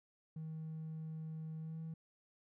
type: tone with pitch glide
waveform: triangle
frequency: 158.5 to 161.36 Hz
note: D#3 to E3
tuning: +32 to -37 cents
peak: -39 dBFS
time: 0.36-1.94 s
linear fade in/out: 5 ms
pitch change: +31 cents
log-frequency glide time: 1.59-1.8 s
effects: tanh soft clip ceiling -38 dBFS